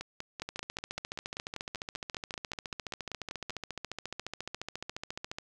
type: two click trains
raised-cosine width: 0.2 ms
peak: -21 / -20 dBFS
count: 19 / 72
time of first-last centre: 0.01-3.505 / 0.42-5.385 s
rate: 5.15 / 14.3 Hz
effects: none